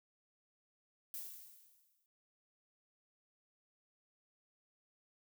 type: noise with exponential decay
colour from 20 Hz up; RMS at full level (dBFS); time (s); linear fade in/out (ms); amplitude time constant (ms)
violet; -43; 1.14-2.06; 1; 200
effects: none